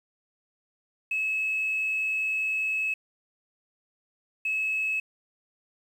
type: tone pair in turn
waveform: sine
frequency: 2585 / 2585 Hz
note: E7 / E7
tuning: -34 / -34 cents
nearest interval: unison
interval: 0 cents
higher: neither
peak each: -24 dBFS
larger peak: neither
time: 1.11-2.94 / 4.45-5 s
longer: first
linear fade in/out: 5 ms
effects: tanh soft clip ceiling -20 dBFS + 9-bit